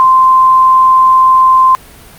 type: tone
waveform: sine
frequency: 1041 Hz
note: C6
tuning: 9 cents flat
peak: -3 dBFS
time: 0-1.75 s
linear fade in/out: 0 ms
effects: pink hiss -36 dBFS RMS until 2.18 s + Opus 48 kbps